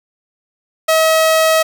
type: tone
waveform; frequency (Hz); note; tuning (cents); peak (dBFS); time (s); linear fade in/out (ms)
sawtooth; 640; D#5; +49; -6; 0.88-1.63; 10
effects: none